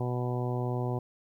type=harmonic tone; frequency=123.6 Hz; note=B2; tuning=2 cents sharp; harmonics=1 / 2 / 3 / 4 / 5 / 6 / 7 / 8; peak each=-30 / -38 / -36 / -40 / -42 / -41 / -44 / -44 dBFS; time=0-0.99 s; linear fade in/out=5 ms; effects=11-bit